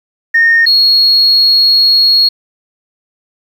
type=tone pair in turn; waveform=sine; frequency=1838 / 4311 Hz; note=A#6 / C#8; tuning=-25 / -49 cents; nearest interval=octave + minor third; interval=1476 cents; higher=second; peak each=-4 dBFS; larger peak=neither; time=0.34-0.66 / 0.66-2.29 s; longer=second; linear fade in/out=10 ms; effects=tanh soft clip ceiling -1 dBFS + 7-bit